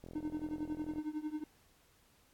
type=click train; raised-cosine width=2 ms; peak=-35 dBFS; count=41; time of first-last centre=0.04-0.983 s; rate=42.4 Hz
type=tone with tremolo; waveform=triangle; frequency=305.3 Hz; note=D#4; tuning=33 cents flat; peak=-31 dBFS; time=0.15-1.44 s; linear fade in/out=5 ms; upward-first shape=triangle; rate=11 Hz; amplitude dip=95%
effects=pink hiss -68 dBFS RMS until 2.33 s + AAC 64 kbps